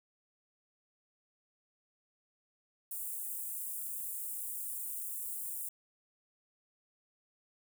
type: high-pass noise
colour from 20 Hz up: white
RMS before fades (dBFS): -40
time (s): 2.91-5.69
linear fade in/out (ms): 5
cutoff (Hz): 8100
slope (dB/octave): 48
effects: none